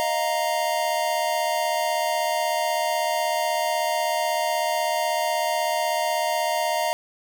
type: chord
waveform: square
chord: Eb suspended second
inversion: none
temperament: equal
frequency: 622.3 / 698.5 / 932.3 Hz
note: Eb5 / F5 / Bb5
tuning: 0 / 0 / 0 cents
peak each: -27 dBFS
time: 0-6.93 s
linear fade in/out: 0 ms
effects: none